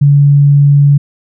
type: tone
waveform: sine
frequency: 142.8 Hz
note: D3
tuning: 48 cents flat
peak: -3 dBFS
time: 0.01-0.98 s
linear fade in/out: 10 ms
effects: none